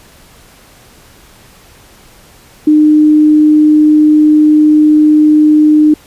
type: tone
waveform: sine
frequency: 304.1 Hz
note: D#4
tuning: 40 cents flat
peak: -3 dBFS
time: 2.67-5.94 s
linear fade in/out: 5 ms
effects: pink hiss -41 dBFS RMS until 6.06 s + resampled to 32000 Hz